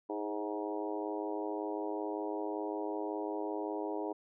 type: harmonic tone with a mistuned harmonic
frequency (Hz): 105.3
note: G#2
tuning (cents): +24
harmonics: 3 / 4 / 5 / 6 / 7 / 8 / 9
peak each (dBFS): -39 / -39 / -44 / -44 / -45 / -47 / -45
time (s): 0.09-4.13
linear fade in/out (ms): 10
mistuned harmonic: 4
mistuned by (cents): -30
effects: none